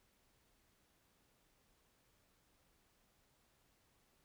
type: silence
effects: pink hiss -75 dBFS RMS until 4.24 s